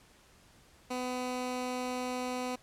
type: tone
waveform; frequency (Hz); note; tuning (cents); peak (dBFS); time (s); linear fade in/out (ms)
15% pulse; 251.3; B3; +30; -27; 0.9-2.56; 10
effects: pink hiss -61 dBFS RMS until 2.62 s + low-pass 11000 Hz 12 dB/octave